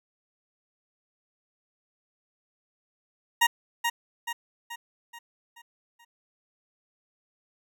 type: tone with echo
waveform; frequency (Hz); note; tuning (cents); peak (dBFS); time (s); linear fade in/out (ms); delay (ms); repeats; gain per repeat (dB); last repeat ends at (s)
20% pulse; 939; A#5; +12; -13; 3.41-3.47; 10; 430; 6; -6; 6.05
effects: none